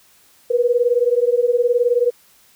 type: beating tone pair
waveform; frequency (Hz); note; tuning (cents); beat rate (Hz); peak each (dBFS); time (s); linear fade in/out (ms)
sine; 476.1 / 495.1; A#4 / B4; +37 / +4; 19; -16 / -17; 0.5-2.11; 10
effects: white hiss -53 dBFS RMS until 2.55 s